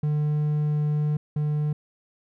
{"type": "tone pair in turn", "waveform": "triangle", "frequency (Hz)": [149.9, 149.9], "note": ["D3", "D3"], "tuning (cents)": [36, 36], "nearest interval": "unison", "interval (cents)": 0, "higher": "neither", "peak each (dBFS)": [-19, -20], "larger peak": "first", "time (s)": [[0.03, 1.17], [1.36, 1.73]], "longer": "first", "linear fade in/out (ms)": 5, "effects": []}